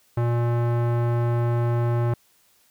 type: tone with low-pass filter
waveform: square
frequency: 118.8 Hz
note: A#2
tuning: 33 cents sharp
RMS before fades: -22 dBFS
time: 0.17-2.14 s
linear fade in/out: 5 ms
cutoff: 1200 Hz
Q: 0.91
effects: white hiss -61 dBFS RMS until 2.7 s